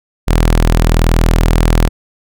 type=tone; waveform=sawtooth; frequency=40.79 Hz; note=E1; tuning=17 cents flat; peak=-4 dBFS; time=0.27-1.89 s; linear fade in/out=20 ms; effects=none